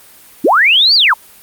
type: linear two-way sweep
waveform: sine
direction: up then down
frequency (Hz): 207.4 to 4800 to 808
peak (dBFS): -6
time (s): 0.44-1.14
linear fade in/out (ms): 10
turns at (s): 0.95
effects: white hiss -41 dBFS RMS until 1.42 s + Opus 32 kbps